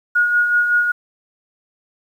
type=tone with tremolo; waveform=sine; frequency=1443 Hz; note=F#6; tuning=44 cents flat; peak=-11 dBFS; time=0.15-0.92 s; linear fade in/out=10 ms; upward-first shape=sine; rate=5.3 Hz; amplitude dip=45%; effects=8-bit